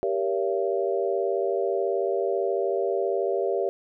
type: chord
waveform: sine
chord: G diminished seventh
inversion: none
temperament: just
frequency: 392 / 470.4 / 564.5 / 677.4 Hz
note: G4 / Bb4 / Db5 / Fb5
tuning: 0 / +16 / +31 / +47 cents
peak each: -26 / -29 / -29 / -30 dBFS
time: 0.03-3.69 s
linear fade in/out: 0 ms
effects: none